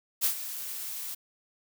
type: noise with ADSR envelope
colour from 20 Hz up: blue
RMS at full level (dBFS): -24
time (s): 0.21-1.15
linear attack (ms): 34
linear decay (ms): 96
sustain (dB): -13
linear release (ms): 10
effects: none

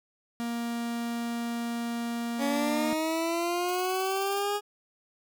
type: tone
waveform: 45% pulse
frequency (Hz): 234.8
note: A#3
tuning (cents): +13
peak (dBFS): -30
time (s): 0.4-2.93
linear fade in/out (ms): 0
type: linear sweep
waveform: 20% pulse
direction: up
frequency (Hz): 277.7 to 414.6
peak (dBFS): -22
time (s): 2.38-4.61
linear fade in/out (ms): 50
type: noise with tremolo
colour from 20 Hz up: blue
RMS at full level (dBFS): -41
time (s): 3.68-4.43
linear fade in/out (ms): 10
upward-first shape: sine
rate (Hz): 19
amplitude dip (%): 85
effects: none

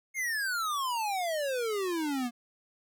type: exponential sweep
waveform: square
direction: down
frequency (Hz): 2176 to 233.1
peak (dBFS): -30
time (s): 0.14-2.31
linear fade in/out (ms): 50
effects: none

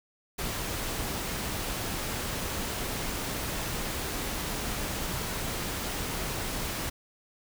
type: noise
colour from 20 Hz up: pink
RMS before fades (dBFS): -33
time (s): 0.38-6.9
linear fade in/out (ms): 10
effects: none

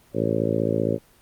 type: harmonic tone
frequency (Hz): 55.3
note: A1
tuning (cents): +9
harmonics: 2 / 3 / 4 / 5 / 6 / 7 / 8 / 9 / 10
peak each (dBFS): -29 / -29 / -29 / -29 / -29 / -29 / -29 / -29 / -29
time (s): 0.13-0.99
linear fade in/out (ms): 50
effects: pink hiss -56 dBFS RMS until 1.21 s + Opus 24 kbps

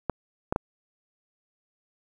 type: clicks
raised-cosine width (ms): 1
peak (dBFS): -11 / -11 / -10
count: 3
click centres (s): 0.097 / 0.525 / 0.561
effects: 8-bit

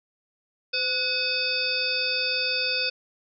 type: harmonic tone with a mistuned harmonic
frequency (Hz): 511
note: C5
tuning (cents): -41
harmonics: 1 / 3 / 5 / 7 / 9 / 10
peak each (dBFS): -34 / -34 / -28 / -33 / -28 / -31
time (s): 0.73-2.9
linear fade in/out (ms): 10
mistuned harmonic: 3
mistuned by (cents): -69
effects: none

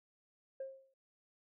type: tone with exponential decay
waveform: sine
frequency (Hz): 535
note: C5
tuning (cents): +38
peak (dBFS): -36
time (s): 0.6-0.94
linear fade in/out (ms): 5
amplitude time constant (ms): 73
effects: noise-tail reverb RT60 0.4 s tail -25 dB re dry + tanh soft clip ceiling -36 dBFS

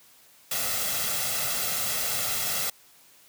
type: noise with comb filter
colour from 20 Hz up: white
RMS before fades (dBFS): -28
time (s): 0.51-2.7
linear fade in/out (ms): 5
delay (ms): 1.5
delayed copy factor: +0.65
effects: white hiss -56 dBFS RMS until 3.28 s + high-pass 80 Hz 12 dB/octave

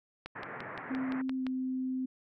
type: click train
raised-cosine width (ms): 0.3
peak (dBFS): -24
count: 8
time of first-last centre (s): 0.26-1.467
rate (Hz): 5.8
type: band-pass noise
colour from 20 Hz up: white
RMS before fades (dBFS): -43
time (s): 0.35-1.22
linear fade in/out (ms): 10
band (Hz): 100 to 2000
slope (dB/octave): 48
type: tone with pitch glide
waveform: sine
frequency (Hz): 261.6 to 258.6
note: C4 to C4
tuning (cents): 0 to -20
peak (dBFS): -31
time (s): 0.9-2.06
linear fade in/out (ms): 10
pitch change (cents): -20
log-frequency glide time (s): 1.36-1.42
effects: none

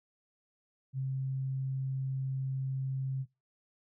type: tone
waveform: sine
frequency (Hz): 133.2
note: C3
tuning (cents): +31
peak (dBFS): -31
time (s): 0.93-3.26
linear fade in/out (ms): 50
effects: noise-tail reverb RT60 0.2 s tail -18 dB re dry

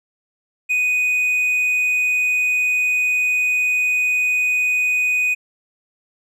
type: tone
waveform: triangle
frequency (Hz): 2489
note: D#7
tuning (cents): 0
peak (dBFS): -14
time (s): 0.69-5.35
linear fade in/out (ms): 20
effects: none

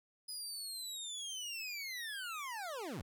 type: linear sweep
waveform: 25% pulse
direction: down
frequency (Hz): 5020 to 61.74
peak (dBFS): -37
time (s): 0.28-3.02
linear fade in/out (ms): 10
effects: none

